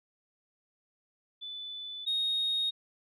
sine tone pair in turn, 3493 / 3730 Hz, A7 / A#7, -13 / 0 cents, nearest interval minor second, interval 113 cents, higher second, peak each -38 / -26 dBFS, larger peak second, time 1.41-2.06 / 2.06-2.71 s, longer neither, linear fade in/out 20 ms, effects tanh soft clip ceiling -24 dBFS

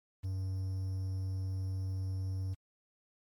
triangle tone with quantisation, 94.7 Hz, F#2, 41 cents sharp, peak -31 dBFS, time 0.23-2.55 s, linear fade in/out 20 ms, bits 10, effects MP3 64 kbps

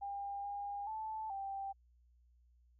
sine tone with pitch steps, 801 / 809 / 874 / 785 Hz, G5 / G#5 / A5 / G5, +37 / -46 / -12 / +2 cents, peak -39 dBFS, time 0.01-1.73 s, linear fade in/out 20 ms, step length 430 ms, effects added 60 Hz sine -65 dBFS peak until 2.79 s

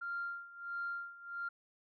sine tone with tremolo, 1392 Hz, F6, 6 cents flat, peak -35 dBFS, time 0.01-1.49 s, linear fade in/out 10 ms, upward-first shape sine, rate 1.5 Hz, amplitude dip 85%, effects tanh soft clip ceiling -31 dBFS

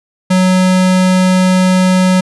square tone, 185 Hz, F#3, in tune, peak -8 dBFS, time 0.3-2.21 s, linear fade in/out 10 ms, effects resampled to 24000 Hz

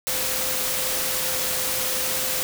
sine tone in noise, 516 Hz, C5, 24 cents flat, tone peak -35 dBFS, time 0.07-2.43 s, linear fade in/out 0 ms, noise white, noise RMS -25 dBFS, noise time 0.07-2.43 s, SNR -13 dB, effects none

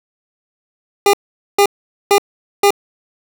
25% pulse tone bursts, 403.8 Hz, G#4, 49 cents flat, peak -4 dBFS, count 4, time 1.06-2.706 s, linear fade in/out 2 ms, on 74 ms, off 450 ms, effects none

